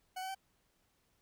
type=tone with pitch steps; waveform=40% pulse; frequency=745 / 757.6 / 770.4 Hz; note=F#5 / F#5 / G5; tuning=+12 / +41 / -30 cents; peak=-38 dBFS; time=0.16-0.349 s; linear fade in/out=10 ms; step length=63 ms; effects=pink hiss -75 dBFS RMS until 1.21 s